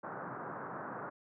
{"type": "band-pass noise", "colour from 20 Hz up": "white", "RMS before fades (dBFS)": -43, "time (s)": [0.03, 1.1], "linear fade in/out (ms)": 10, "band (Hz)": [110, 1500], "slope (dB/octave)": 48, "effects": []}